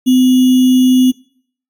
sine tone with sample-and-hold, 255.5 Hz, C4, 41 cents flat, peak -6 dBFS, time 0.06-1.12 s, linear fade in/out 20 ms, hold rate 3150 Hz, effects noise-tail reverb RT60 0.6 s tail -23 dB re dry + AAC 64 kbps

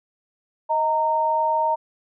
sine tone pair together, 628.2 / 922 Hz, D#5 / A#5, +16 / -19 cents, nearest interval perfect fifth, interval 665 cents, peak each -24 / -19 dBFS, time 0.69-1.76 s, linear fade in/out 20 ms, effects none

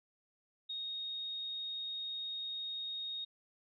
sine tone, 3729 Hz, A#7, in tune, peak -38 dBFS, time 0.69-3.25 s, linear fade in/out 10 ms, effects none

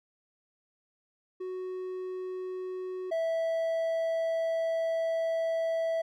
triangle tone pair in turn, 370 / 656.2 Hz, F#4 / E5, 0 / -8 cents, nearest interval minor seventh, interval 992 cents, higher second, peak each -32 / -25 dBFS, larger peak second, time 1.4-3.11 / 3.11-6.02 s, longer second, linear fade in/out 10 ms, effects none

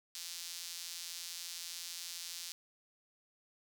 sawtooth tone with high-pass filter, 171.7 Hz, F3, 29 cents flat, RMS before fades -45 dBFS, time 0.15-2.52 s, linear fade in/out 0 ms, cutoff 4600 Hz, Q 1.4, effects none

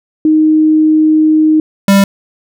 sine / square tone pair in turn, 311.1 / 197.53 Hz, D#4 / G3, 0 / +13 cents, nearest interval minor sixth, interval 787 cents, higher first, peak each -5 dBFS, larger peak neither, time 0.25-1.6 / 1.88-2.04 s, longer first, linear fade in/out 2 ms, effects none

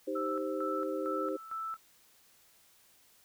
sine chord, C minor, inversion first, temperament equal, 311.1 / 392 / 523.3 Hz, Eb4 / G4 / C5, 0 / 0 / 0 cents, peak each -37 / -37 / -36 dBFS, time 0.07-1.37 s, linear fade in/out 10 ms
sine tone with tremolo, 1320 Hz, E6, 2 cents sharp, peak -35 dBFS, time 0.15-1.77 s, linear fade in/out 10 ms, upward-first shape square, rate 2.2 Hz, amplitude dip 70%
effects white hiss -64 dBFS RMS until 3.24 s

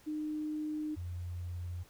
sine tone pair in turn, 305.3 / 88.08 Hz, D#4 / F2, -33 / +15 cents, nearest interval octave + minor seventh, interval 2152 cents, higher first, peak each -34 / -37 dBFS, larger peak first, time 0.06-0.96 / 0.96-1.84 s, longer first, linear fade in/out 20 ms, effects pink hiss -62 dBFS RMS until 1.89 s

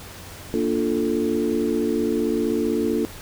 sine chord, Bb major seventh, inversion none, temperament equal, 233.1 / 293.7 / 349.2 / 440 Hz, Bb3 / D4 / F4 / A4, 0 / 0 / 0 / 0 cents, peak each -25 dBFS, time 0.54-3.05 s, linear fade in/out 0 ms, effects added 91 Hz sine -45 dBFS peak until 3.21 s + pink hiss -40 dBFS RMS until 3.21 s

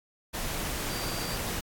sine tone in noise, 4698 Hz, D8, in tune, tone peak -40 dBFS, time 0.89-1.38 s, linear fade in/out 20 ms, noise pink, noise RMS -33 dBFS, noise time 0.33-1.61 s, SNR -10 dB, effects AAC 64 kbps

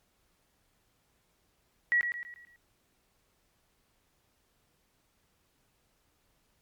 sine tone with echo, 1923 Hz, B6, 47 cents flat, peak -22 dBFS, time 1.92-2.01 s, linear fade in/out 0 ms, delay 110 ms, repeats 5, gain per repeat -7 dB, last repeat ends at 2.56 s, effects pink hiss -72 dBFS RMS until 6.61 s + MP3 96 kbps

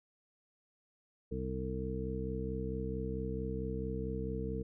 harmonic tone, 64.5 Hz, C2, 24 cents flat, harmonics 1 / 2 / 3 / 4 / 5 / 7, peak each -40 / -42 / -41 / -46 / -46 / -40 dBFS, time 1.31-4.63 s, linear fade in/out 10 ms, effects none

